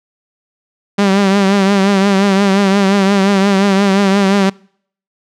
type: tone with vibrato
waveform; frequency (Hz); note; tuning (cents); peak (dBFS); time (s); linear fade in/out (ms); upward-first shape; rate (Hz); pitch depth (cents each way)
sawtooth; 196.9; G3; +8; -5; 0.98-4.5; 10; triangle; 5.7; 68
effects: noise-tail reverb RT60 0.6 s tail -26 dB re dry + low-pass 6000 Hz 12 dB/octave